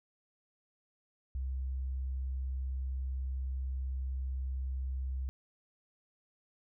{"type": "tone", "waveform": "sine", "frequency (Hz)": 65.41, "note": "C2", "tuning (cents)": 0, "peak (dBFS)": -33, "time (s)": [1.35, 5.29], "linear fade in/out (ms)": 0, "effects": []}